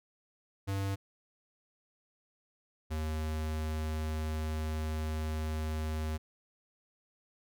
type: tone pair in turn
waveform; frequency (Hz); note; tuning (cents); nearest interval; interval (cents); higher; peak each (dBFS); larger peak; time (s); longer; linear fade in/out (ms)
square; 98 / 77.99; G2 / D#2; 0 / +5; major third; 395; first; -32 / -33; first; 0.67-0.96 / 2.9-6.18; second; 20
effects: none